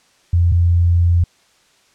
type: tone pair in turn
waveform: sine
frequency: 86.3 / 86.3 Hz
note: F2 / F2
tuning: -20 / -20 cents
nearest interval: unison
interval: 0 cents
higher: neither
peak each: -10 dBFS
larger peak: neither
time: 0.33-0.52 / 0.52-1.24 s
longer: second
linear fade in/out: 5 ms
effects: white hiss -55 dBFS RMS until 1.94 s + low-pass 7000 Hz 12 dB/octave